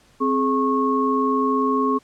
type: tone cluster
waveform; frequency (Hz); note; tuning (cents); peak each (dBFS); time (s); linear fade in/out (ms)
sine; 262.3 / 422.3 / 1094; C4 / G#4 / C#6; +4 / +29 / -23; -21 / -23 / -21; 0.2-1.99; 20
effects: pink hiss -56 dBFS RMS until 2.03 s + low-pass 9000 Hz 12 dB/octave